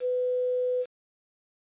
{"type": "tone with quantisation", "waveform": "sine", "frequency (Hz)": 500, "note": "B4", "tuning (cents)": 21, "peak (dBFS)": -24, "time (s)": [0, 0.86], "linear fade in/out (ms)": 50, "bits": 8, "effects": ["resampled to 8000 Hz"]}